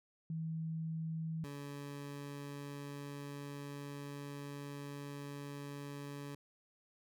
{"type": "tone pair in turn", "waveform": ["sine", "20% pulse"], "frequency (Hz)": [161.2, 142.55], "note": ["E3", "C#3"], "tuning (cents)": [-38, 49], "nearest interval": "major second", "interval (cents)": 213, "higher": "first", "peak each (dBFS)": [-37, -39], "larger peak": "first", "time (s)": [[0.3, 1.44], [1.44, 6.35]], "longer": "second", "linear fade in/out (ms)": 2, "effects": []}